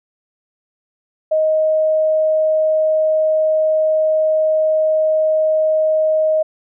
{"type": "tone", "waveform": "sine", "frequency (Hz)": 626, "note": "D#5", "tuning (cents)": 10, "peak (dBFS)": -12, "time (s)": [1.31, 6.43], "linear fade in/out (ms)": 10, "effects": []}